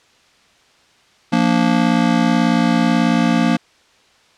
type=chord; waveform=square; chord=Bb major; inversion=second; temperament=just; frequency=174.81 / 233.1 / 291.4 Hz; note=F3 / Bb3 / D4; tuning=+2 / 0 / -13 cents; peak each=-19 / -16 / -20 dBFS; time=1.32-3.57 s; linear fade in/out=10 ms; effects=white hiss -53 dBFS RMS until 4.37 s + low-pass 5000 Hz 12 dB/octave

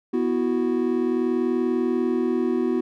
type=chord; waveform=triangle; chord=B suspended fourth; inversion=none; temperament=equal; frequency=246.9 / 329.6 / 370 Hz; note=B3 / E4 / F#4; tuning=0 / 0 / 0 cents; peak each=-22 / -24 / -22 dBFS; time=0.13-2.81 s; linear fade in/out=10 ms; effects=none

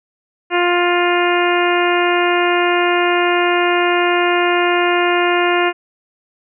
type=harmonic tone; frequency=351.7 Hz; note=F4; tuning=12 cents sharp; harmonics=1 / 2 / 3 / 4 / 5 / 6 / 7 / 8; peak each=-16 / -19 / -21 / -22 / -23 / -24 / -24 / -25 dBFS; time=0.5-5.73 s; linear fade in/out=50 ms; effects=none

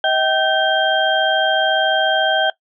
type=tone cluster; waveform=sine; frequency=636 / 770 / 1549 / 3199 Hz; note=D#5 / G5 / G6 / G7; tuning=+38 / -31 / -21 / +34 cents; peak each=-19 dBFS; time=0.04-2.5 s; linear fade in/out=2 ms; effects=noise-tail reverb RT60 0.1 s tail -19 dB re dry

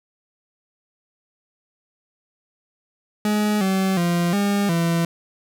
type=tone with pitch steps; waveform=40% pulse; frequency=210.2 / 190.9 / 172.9 / 201.9 / 168.2 Hz; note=G#3 / G3 / F3 / G#3 / E3; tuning=+21 / -46 / -17 / -49 / +35 cents; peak=-17 dBFS; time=3.25-5.05 s; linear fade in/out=2 ms; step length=360 ms; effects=none

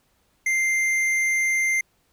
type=tone with tanh clipping; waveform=sine; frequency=2093 Hz; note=C7; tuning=in tune; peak=-21 dBFS; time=0.46-1.81 s; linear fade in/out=5 ms; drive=11 dB; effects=pink hiss -66 dBFS RMS until 2.12 s

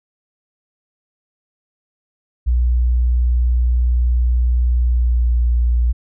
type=tone with pitch glide; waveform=sine; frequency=60.7 to 59.55 Hz; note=B1 to A#1; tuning=-29 to +38 cents; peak=-12 dBFS; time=2.46-5.93 s; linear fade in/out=20 ms; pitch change=-33 cents; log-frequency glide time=4.8-5.29 s; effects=none

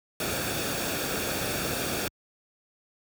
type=noise with comb filter; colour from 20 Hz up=pink; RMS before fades=-30 dBFS; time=0.2-2.08 s; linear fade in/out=2 ms; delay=0.99 ms; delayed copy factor=-0.55; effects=high-pass 60 Hz 12 dB/octave

